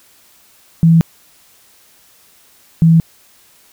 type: tone pair in turn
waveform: sine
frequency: 164.81 / 164.02 Hz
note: E3 / E3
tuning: 0 / -8 cents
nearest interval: unison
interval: 8 cents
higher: first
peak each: -5 dBFS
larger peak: neither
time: 0.83-1.01 / 2.82-3 s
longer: neither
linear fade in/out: 0 ms
effects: white hiss -49 dBFS RMS until 3.72 s